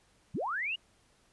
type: linear sweep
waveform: sine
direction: up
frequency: 89.8 to 2938 Hz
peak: -31 dBFS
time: 0.34-0.76 s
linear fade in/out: 10 ms
effects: pink hiss -67 dBFS RMS until 1.32 s + resampled to 24000 Hz